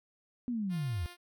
sine linear sweep, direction down, 252.1 to 73.42 Hz, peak -31 dBFS, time 0.48-1.06 s, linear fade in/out 0 ms
5% pulse tone, 352.3 Hz, F4, 15 cents sharp, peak -36 dBFS, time 0.69-1.17 s, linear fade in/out 50 ms
effects none

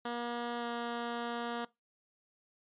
10% pulse tone with pitch glide, 238.5 to 236.6 Hz, A#3 to A#3, +40 to +26 cents, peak -27 dBFS, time 0.05-1.65 s, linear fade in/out 5 ms, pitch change -14 cents, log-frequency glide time 0.59-0.64 s, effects noise-tail reverb RT60 0.2 s tail -21 dB re dry + resampled to 8000 Hz

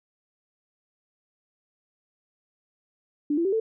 sine tone with pitch steps, 293.5 / 337.1 / 387.3 / 444.9 Hz, D4 / E4 / G4 / A4, -1 / +39 / -21 / +19 cents, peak -21 dBFS, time 3.3-3.6 s, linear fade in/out 5 ms, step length 75 ms, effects none

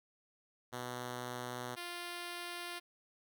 5% pulse tone pair in turn, 123.47 / 349.2 Hz, B2 / F4, 0 / 0 cents, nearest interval octave + tritone, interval 1800 cents, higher second, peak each -29 / -30 dBFS, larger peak first, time 0.72-1.76 / 1.76-2.8 s, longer neither, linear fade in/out 20 ms, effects none

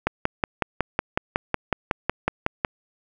click train, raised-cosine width 0.5 ms, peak -5 dBFS, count 15, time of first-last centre 0.07-2.648 s, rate 5.43 Hz, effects none

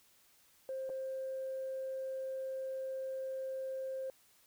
sine tone with dropouts, 528 Hz, C5, 16 cents sharp, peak -36 dBFS, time 0.69-4.1 s, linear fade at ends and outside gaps 1 ms, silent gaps 0.893-0.899 s, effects tanh soft clip ceiling -33 dBFS + white hiss -67 dBFS RMS until 4.46 s

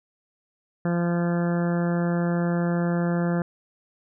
harmonic tone, 172.5 Hz, F3, 21 cents flat, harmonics 1 / 2 / 3 / 4 / 5 / 6 / 7 / 8 / 9 / 10, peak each -22 / -30 / -31 / -35 / -41 / -43 / -42 / -40 / -41 / -41 dBFS, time 0.85-3.42 s, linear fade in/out 2 ms, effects none

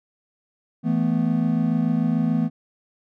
triangle chord, E suspended fourth, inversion none, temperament equal, 164.81 / 220 / 246.9 Hz, E3 / A3 / B3, 0 / 0 / 0 cents, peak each -21 dBFS, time 0.83-2.5 s, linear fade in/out 50 ms, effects none

